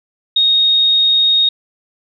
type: tone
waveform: sine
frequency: 3729 Hz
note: A#7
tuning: in tune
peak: -9 dBFS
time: 0.36-1.49 s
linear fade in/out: 5 ms
effects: none